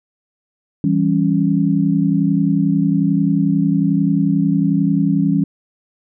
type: chord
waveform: sine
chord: C# diminished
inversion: first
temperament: equal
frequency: 164.81 / 196 / 277.2 Hz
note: E3 / G3 / C#4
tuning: 0 / 0 / 0 cents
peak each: -17 dBFS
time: 0.84-5.44 s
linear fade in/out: 2 ms
effects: none